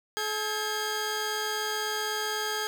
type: tone pair together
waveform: 15% pulse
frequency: 427.8 / 1615.2 Hz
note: A4 / G#6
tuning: -49 / -49 cents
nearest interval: octave + major seventh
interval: 2300 cents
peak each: -25 dBFS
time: 0.17-2.67 s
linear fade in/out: 0 ms
effects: none